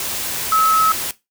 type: tone in noise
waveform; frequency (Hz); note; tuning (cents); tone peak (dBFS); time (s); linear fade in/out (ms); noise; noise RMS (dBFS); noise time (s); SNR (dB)
sine; 1292; E6; -35; -12; 0.52-0.92; 2; white; -24; 0-1.11; +9
effects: noise-tail reverb RT60 0.2 s tail -17 dB re dry